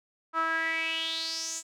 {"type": "tone with band-pass filter sweep", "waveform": "sawtooth", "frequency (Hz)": 325.5, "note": "E4", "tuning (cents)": -22, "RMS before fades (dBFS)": -31, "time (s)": [0.33, 1.63], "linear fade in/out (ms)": 50, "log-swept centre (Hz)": [1200, 7500], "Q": 6, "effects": []}